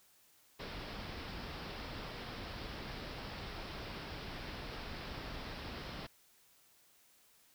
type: low-pass noise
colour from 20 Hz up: pink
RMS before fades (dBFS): -45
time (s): 0.59-6.07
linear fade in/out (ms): 10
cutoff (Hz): 5400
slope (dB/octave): 96
effects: white hiss -67 dBFS RMS until 7.54 s